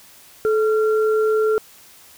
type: tone pair together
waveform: sine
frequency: 433.5 / 1376.3 Hz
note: A4 / F6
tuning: -26 / -26 cents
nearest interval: octave + minor sixth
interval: 2000 cents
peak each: -15 / -26 dBFS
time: 0.45-1.58 s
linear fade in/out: 0 ms
effects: white hiss -47 dBFS RMS until 2.17 s